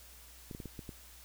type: clicks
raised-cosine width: 3 ms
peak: -30 dBFS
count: 6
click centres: 0.512 / 0.549 / 0.602 / 0.657 / 0.792 / 0.892 s
effects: added 60 Hz sine -57 dBFS peak until 1.24 s + white hiss -56 dBFS RMS until 1.24 s